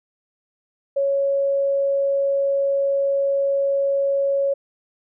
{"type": "tone", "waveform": "sine", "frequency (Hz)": 554.4, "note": "C#5", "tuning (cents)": 0, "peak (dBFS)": -17, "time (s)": [0.96, 4.54], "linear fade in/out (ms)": 10, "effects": []}